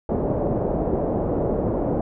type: low-pass noise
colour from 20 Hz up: white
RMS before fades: -23 dBFS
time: 0.09-2.01 s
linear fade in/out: 2 ms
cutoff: 610 Hz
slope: 24 dB/octave
effects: none